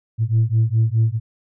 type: beating tone pair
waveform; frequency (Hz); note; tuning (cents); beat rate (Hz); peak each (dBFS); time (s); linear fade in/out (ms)
sine; 110 / 114.8; A2 / A#2; 0 / -26; 4.8; -16; 0.18-1.2; 50
effects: tanh soft clip ceiling -10 dBFS